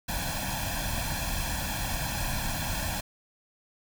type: noise with comb filter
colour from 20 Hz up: pink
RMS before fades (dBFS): -31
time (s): 0.08-3.01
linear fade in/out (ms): 10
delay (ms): 1.2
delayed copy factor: +0.95
effects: none